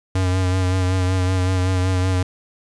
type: tone with vibrato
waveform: square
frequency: 92.5 Hz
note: F#2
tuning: in tune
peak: -17 dBFS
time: 0.15-2.23 s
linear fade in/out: 5 ms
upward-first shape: sine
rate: 5.3 Hz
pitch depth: 30 cents each way
effects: resampled to 22050 Hz + 8-bit